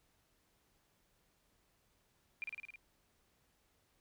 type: tone with echo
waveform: sine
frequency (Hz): 2395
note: D7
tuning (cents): +33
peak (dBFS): -37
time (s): 2.42-2.44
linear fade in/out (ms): 0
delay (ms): 53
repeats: 6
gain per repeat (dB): -2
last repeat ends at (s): 2.758
effects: pink hiss -75 dBFS RMS until 4 s